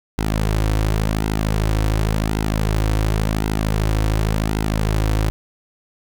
sawtooth tone with flanger, 53.2 Hz, G#1, 42 cents sharp, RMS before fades -19 dBFS, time 0.18-5.3 s, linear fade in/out 0 ms, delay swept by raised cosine 1.7 to 4.9 ms, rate 0.91 Hz, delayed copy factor -0.55, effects none

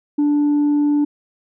sine tone, 292.7 Hz, D4, 6 cents flat, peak -11 dBFS, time 0.18-1.05 s, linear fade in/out 10 ms, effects tanh soft clip ceiling -12 dBFS

